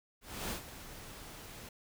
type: noise with ADSR envelope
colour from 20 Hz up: pink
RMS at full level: -37 dBFS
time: 0.21-1.69 s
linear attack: 300 ms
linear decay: 100 ms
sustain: -12 dB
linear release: 4 ms
effects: none